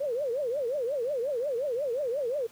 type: tone with vibrato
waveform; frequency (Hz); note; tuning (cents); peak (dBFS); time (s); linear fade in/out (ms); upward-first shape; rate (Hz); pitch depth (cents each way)
sine; 523.3; C5; 0; -27; 0-2.47; 10; triangle; 5.6; 280
effects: pink hiss -55 dBFS RMS until 2.51 s + high-pass 100 Hz 12 dB/octave